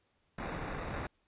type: noise with sample-and-hold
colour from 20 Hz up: pink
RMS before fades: -39 dBFS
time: 0.38-1.07 s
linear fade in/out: 5 ms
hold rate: 3150 Hz
effects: pink hiss -75 dBFS RMS until 1.27 s + resampled to 8000 Hz